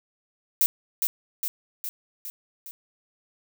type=noise with echo; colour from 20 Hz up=violet; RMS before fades=-20 dBFS; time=0.61-0.66 s; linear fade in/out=0 ms; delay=410 ms; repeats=5; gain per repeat=-4 dB; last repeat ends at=2.71 s; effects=none